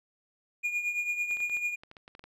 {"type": "tone with tremolo", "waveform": "triangle", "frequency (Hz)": 2433, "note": "D#7", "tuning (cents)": -39, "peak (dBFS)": -24, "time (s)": [0.63, 1.76], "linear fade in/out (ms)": 20, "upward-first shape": "triangle", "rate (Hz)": 9, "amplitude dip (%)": 70}
{"type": "clicks", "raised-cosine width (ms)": 0.3, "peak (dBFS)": -32, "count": 12, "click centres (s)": [1.31, 1.37, 1.404, 1.497, 1.569, 1.835, 1.914, 1.968, 2.079, 2.151, 2.194, 2.24]}
{"effects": []}